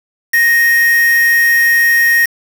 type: tone with quantisation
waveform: triangle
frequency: 1864.7 Hz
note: A#6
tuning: in tune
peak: -6 dBFS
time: 0.33-2.26 s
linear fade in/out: 10 ms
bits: 3
effects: none